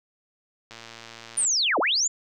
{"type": "click train", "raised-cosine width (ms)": 0.2, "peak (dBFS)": -24, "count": 86, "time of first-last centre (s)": [0.71, 1.449], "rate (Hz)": 115}
{"type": "linear two-way sweep", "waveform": "sine", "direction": "down then up", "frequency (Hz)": [9530, 251.8, 7360], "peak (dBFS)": -20, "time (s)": [1.37, 2.08], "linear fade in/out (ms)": 10, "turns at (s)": 1.79}
{"effects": []}